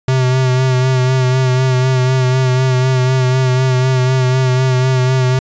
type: tone with vibrato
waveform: square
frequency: 129 Hz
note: C3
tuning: 24 cents flat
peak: -11 dBFS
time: 0.08-5.39 s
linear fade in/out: 2 ms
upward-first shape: sine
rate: 4 Hz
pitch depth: 31 cents each way
effects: resampled to 16000 Hz